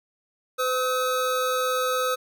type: tone pair together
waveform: square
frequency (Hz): 508 / 1280.1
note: B4 / D#6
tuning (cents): +49 / +49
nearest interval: octave + major third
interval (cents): 1600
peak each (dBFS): -26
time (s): 0.58-2.16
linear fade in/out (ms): 20
effects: none